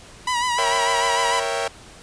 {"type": "tone with vibrato", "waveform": "sawtooth", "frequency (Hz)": 978, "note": "B5", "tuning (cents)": -17, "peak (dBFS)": -16, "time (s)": [0.27, 1.4], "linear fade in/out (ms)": 5, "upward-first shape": "sine", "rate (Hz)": 6.7, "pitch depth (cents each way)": 53}
{"type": "chord", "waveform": "sawtooth", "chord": "A# diminished seventh", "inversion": "none", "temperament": "equal", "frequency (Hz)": [466.2, 554.4, 659.3, 784], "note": ["A#4", "C#5", "E5", "G5"], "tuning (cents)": [0, 0, 0, 0], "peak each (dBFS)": -24, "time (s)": [0.58, 1.68], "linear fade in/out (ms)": 5}
{"effects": ["pink hiss -44 dBFS RMS until 2.02 s", "resampled to 22050 Hz"]}